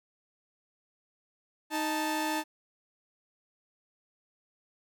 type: tone pair together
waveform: sawtooth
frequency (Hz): 311.1 / 880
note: D#4 / A5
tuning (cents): 0 / 0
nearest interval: octave + tritone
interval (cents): 1800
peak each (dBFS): -28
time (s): 1.7-2.44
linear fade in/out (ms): 50
effects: none